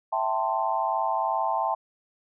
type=chord; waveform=sine; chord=A minor seventh; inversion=second; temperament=equal with one note detuned; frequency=659.3 / 784 / 886.6 / 1046.5 Hz; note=E5 / G5 / A5 / C6; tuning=0 / 0 / +13 / 0 cents; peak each=-30 / -29 / -27 / -30 dBFS; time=0.12-1.75 s; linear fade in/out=10 ms; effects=none